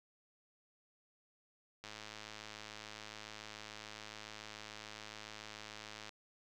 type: click train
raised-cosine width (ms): 0.2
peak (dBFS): -30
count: 456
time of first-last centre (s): 1.84-6.092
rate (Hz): 107
effects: none